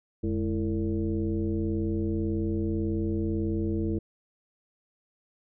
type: tone with frequency modulation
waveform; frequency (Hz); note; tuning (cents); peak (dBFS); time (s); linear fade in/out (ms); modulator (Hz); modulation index
sine; 210.9; G#3; +27; -25; 0.23-3.99; 10; 120; 1.6
effects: none